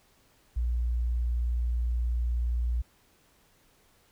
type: tone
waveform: sine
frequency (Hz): 59.5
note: A#1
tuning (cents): +36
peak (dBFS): -25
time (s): 0.56-2.82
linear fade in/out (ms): 10
effects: pink hiss -64 dBFS RMS until 4.11 s